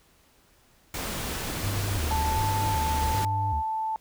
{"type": "noise", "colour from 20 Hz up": "pink", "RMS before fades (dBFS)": -32, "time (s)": [0.94, 3.25], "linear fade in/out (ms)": 2}
{"type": "tone with vibrato", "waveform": "triangle", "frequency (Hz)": 86.6, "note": "F2", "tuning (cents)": -14, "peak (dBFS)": -25, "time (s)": [1.6, 3.63], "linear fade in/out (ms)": 50, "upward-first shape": "square", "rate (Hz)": 1.3, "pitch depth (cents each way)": 250}
{"type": "tone", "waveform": "sine", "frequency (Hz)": 880, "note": "A5", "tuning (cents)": 0, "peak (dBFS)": -26, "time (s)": [2.11, 3.96], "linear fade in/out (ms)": 0}
{"effects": ["pink hiss -61 dBFS RMS until 4 s"]}